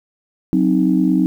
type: chord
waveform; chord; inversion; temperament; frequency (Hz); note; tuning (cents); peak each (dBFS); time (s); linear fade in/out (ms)
sine; C diminished; second; equal; 185 / 261.6 / 311.1; Gb3 / C4 / Eb4; 0 / 0 / 0; -16; 0.53-1.26; 0
effects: tanh soft clip ceiling -2 dBFS + 8-bit